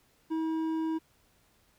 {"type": "tone with hard clipping", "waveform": "triangle", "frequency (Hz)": 320.8, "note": "E4", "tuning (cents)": -47, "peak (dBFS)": -30, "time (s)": [0.3, 0.99], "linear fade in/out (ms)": 20, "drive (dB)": 10, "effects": ["pink hiss -67 dBFS RMS until 1.78 s"]}